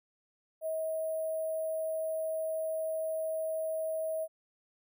sine tone with sample-and-hold, 637 Hz, D#5, 41 cents sharp, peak -31 dBFS, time 0.61-4.28 s, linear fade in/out 50 ms, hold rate 11025 Hz, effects none

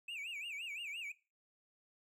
triangle tone with vibrato, 2531 Hz, D#7, 29 cents sharp, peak -40 dBFS, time 0.08-1.12 s, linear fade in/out 5 ms, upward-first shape sine, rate 5.8 Hz, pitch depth 210 cents each way, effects noise-tail reverb RT60 0.3 s tail -19 dB re dry

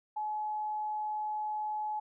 sine tone, 851 Hz, G#5, 42 cents sharp, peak -32 dBFS, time 0.16-2 s, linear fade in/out 10 ms, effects none

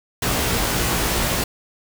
pink noise with comb filter, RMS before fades -21 dBFS, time 0.22-1.44 s, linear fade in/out 5 ms, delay 17 ms, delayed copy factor +0.8, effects none

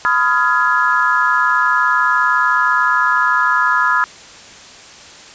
sine chord, F half-diminished seventh, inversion second, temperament just, 1005.8 / 1257.2 / 1396.9 / 1676.3 Hz, Cb6 / Eb6 / F6 / Ab6, +31 / +18 / 0 / +16 cents, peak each -17 dBFS, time 0.05-4.04 s, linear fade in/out 0 ms, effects white hiss -38 dBFS RMS until 5.34 s + resampled to 16000 Hz

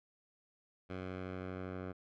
10% pulse tone with low-pass filter sweep, 92.6 Hz, F#2, 2 cents sharp, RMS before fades -43 dBFS, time 0.89-1.93 s, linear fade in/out 20 ms, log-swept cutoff 2600 to 1500 Hz, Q 0.94, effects none

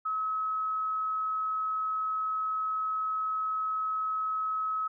sine tone, 1284 Hz, E6, 46 cents flat, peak -28 dBFS, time 0.05-4.88 s, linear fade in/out 10 ms, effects none

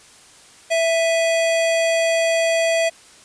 square tone pair together, 660 / 2492 Hz, E5 / D#7, +2 / +2 cents, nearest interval octave + major seventh, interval 2300 cents, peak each -17 / -27 dBFS, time 0.7-2.9 s, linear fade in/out 20 ms, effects white hiss -47 dBFS RMS until 3.24 s + resampled to 22050 Hz

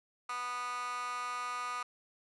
15% pulse tone with high-pass filter, 246.2 Hz, B3, 5 cents flat, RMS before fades -38 dBFS, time 0.29-1.83 s, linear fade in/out 5 ms, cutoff 1300 Hz, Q 6.7, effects resampled to 24000 Hz

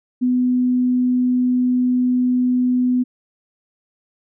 sine tone, 250 Hz, B3, 21 cents sharp, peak -14 dBFS, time 0.21-3.04 s, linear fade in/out 20 ms, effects none

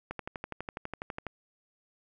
click train, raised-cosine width 0.5 ms, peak -21 dBFS, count 15, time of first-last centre 0.11-1.267 s, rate 12.1 Hz, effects none

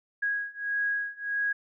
sine beating tone pair, 1650 / 1651.6 Hz, G#6 / G#6, -12 / -10 cents, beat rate 1.6 Hz, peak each -31 / -30 dBFS, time 0.22-1.53 s, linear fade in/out 10 ms, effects none

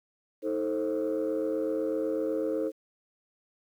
sine chord, A diminished, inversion second, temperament just, 316.8 / 440 / 528 Hz, Eb4 / A4 / C5, +31 / 0 / +16 cents, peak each -30 dBFS, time 0.42-2.72 s, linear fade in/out 50 ms, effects tanh soft clip ceiling -22 dBFS + 10-bit

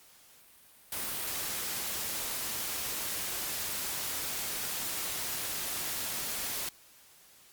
white noise, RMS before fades -35 dBFS, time 0.92-6.69 s, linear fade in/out 2 ms, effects white hiss -58 dBFS RMS until 7.52 s + Opus 48 kbps

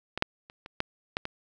clicks, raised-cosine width 0.3 ms, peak -16 / -6 / -30 / -26 / -11 / -12 / -17 dBFS, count 7, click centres 0.176 / 0.224 / 0.499 / 0.661 / 0.804 / 1.169 / 1.254 s, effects none

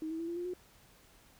sine tone with pitch steps, 315.2 / 323.9 / 332.8 / 341.9 / 351.4 / 361 Hz, D#4 / E4 / E4 / F4 / F4 / F#4, +23 / -30 / +17 / -37 / +11 / -43 cents, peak -35 dBFS, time 0.02-0.536 s, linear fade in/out 2 ms, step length 86 ms, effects pink hiss -62 dBFS RMS until 1.39 s

